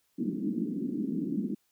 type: band-pass noise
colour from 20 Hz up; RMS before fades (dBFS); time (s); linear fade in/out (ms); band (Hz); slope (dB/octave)
white; -32; 0.18-1.55; 10; 180 to 320; 48
effects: white hiss -73 dBFS RMS until 1.71 s